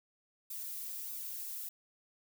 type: noise with flanger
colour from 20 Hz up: violet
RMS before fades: -42 dBFS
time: 0.5-1.69 s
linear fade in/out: 5 ms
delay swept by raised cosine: 0.8 to 2.7 ms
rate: 1.6 Hz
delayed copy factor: +0.6
effects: none